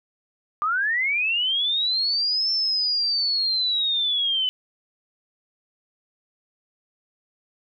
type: linear two-way sweep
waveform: sine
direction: up then down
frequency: 1174.7 to 5360 to 2993 Hz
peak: -20 dBFS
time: 0.62-4.49 s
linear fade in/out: 0 ms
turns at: 2.51 s
effects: none